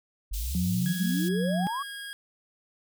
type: exponential sweep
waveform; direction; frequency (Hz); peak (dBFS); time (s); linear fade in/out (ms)
sine; up; 43.65 to 1174.7; -29; 0.31-1.83; 10
type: high-pass noise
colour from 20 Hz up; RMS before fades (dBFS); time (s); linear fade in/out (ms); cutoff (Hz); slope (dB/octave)
white; -39; 0.33-1.29; 10; 3100; 24
type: tone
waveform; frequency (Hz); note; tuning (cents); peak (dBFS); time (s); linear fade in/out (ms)
sine; 180.1; F#3; -46; -25; 0.55-1.67; 0
type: tone with pitch glide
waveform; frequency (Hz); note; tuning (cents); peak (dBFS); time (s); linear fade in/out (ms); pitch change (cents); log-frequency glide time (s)
25% pulse; 1661.2 to 1636.4; G#6 to G#6; 0 to -26; -33; 0.86-2.13; 0; -26; 1.48-1.83
effects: none